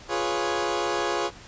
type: chord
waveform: 20% pulse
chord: C# dominant seventh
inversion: first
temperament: equal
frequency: 349.2 / 415.3 / 493.9 / 554.4 Hz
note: E#4 / G#4 / B4 / C#5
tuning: 0 / 0 / 0 / 0 cents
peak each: -24 / -24 / -28 / -26 dBFS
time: 0.08-1.31 s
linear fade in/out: 50 ms
effects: pink hiss -46 dBFS RMS until 1.47 s + resampled to 16000 Hz